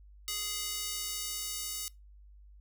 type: tone with high-pass filter sweep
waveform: square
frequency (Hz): 417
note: G#4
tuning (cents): +7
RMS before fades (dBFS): -37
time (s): 0.28-1.88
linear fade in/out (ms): 0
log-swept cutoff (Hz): 3700 to 5900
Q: 0.79
effects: noise-tail reverb RT60 0.2 s tail -22 dB re dry + added 50 Hz sine -52 dBFS peak until 2.6 s